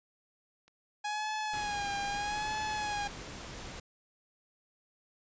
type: clicks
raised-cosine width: 0.2 ms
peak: -43 / -37 dBFS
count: 2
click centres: 0.68 / 2.832 s
type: tone with vibrato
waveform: sawtooth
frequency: 830.6 Hz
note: G#5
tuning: in tune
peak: -29 dBFS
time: 1.04-3.08 s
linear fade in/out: 10 ms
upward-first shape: sine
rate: 0.8 Hz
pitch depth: 58 cents each way
type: noise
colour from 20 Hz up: pink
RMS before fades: -44 dBFS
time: 1.53-3.8 s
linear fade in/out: 5 ms
effects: resampled to 16000 Hz